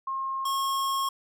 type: tone pair in turn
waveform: sine / square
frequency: 1071 / 1085.3 Hz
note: C6 / C#6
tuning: +40 / -37 cents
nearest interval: unison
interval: 23 cents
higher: second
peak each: -28 / -26 dBFS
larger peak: second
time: 0.07-0.45 / 0.45-1.09 s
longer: second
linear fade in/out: 5 ms
effects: none